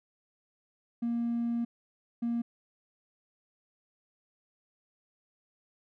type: tone pair in turn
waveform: triangle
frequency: 235 / 235 Hz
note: A#3 / A#3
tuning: +14 / +14 cents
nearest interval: unison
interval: 0 cents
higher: neither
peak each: -25 dBFS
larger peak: neither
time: 1.02-1.65 / 2.22-2.42 s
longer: first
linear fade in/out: 10 ms
effects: tanh soft clip ceiling -24 dBFS